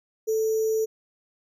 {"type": "tone with sample-and-hold", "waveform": "sine", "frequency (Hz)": 440, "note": "A4", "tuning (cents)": 0, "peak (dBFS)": -21, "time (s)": [0.27, 0.86], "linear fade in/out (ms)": 20, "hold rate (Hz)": 6300, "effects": []}